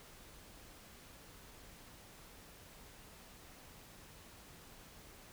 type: silence
effects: pink hiss -57 dBFS RMS until 5.32 s